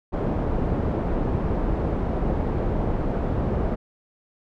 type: low-pass noise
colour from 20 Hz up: pink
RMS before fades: -24 dBFS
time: 0.12-3.76 s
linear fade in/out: 20 ms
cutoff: 660 Hz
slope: 12 dB/octave
effects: none